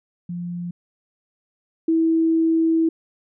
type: tone pair in turn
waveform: sine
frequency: 174.7 / 325.7 Hz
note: F3 / E4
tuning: +1 / -21 cents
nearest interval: major seventh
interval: 1078 cents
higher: second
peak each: -26 / -15 dBFS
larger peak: second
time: 0.29-0.71 / 1.88-2.89 s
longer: second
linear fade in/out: 5 ms
effects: none